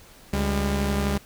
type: tone pair together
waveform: sawtooth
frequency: 71.03 / 200.9 Hz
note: C#2 / G3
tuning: +43 / +43 cents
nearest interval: octave + tritone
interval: 1800 cents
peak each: -21 dBFS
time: 0.33-1.18 s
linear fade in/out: 5 ms
effects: pink hiss -50 dBFS RMS until 1.25 s